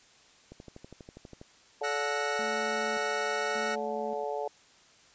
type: click train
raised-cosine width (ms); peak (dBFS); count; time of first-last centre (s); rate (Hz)
2; -32; 12; 0.52-1.414; 12.3
type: harmonic tone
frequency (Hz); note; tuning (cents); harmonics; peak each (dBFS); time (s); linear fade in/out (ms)
144.5; D3; -28; 3 / 4 / 5 / 6; -35 / -36 / -37 / -38; 1.81-4.48; 5
type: chord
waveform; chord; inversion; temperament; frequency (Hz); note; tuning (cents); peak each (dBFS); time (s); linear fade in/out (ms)
40% pulse; F# dominant seventh; third; equal with one note detuned; 1318.5 / 1469.8 / 1864.7 / 2217; E6 / F#6 / A#6 / C#7; 0 / -12 / 0 / 0; -37 / -35 / -37 / -39; 1.83-3.76; 20
type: tone with tremolo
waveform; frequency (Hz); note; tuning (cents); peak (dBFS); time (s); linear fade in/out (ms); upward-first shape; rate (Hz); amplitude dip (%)
triangle; 220; A3; 0; -38; 2.39-4.24; 0; square; 0.86; 80
effects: white hiss -59 dBFS RMS until 5.14 s + resampled to 16000 Hz